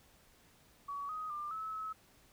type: tone with pitch steps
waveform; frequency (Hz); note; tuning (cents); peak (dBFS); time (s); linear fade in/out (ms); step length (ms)
sine; 1131 / 1255 / 1194 / 1298 / 1291; C#6 / D#6 / D6 / E6 / E6; +34 / +15 / +28 / -27 / -37; -38; 0.88-1.93; 10; 210
effects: pink hiss -65 dBFS RMS until 2.32 s